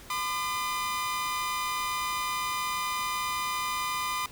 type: tone pair together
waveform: sawtooth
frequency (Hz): 1013.4 / 1206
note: B5 / D6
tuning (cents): +44 / +46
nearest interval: minor third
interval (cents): 302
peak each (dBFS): -28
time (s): 0.1-4.26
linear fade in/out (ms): 2
effects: pink hiss -49 dBFS RMS until 4.31 s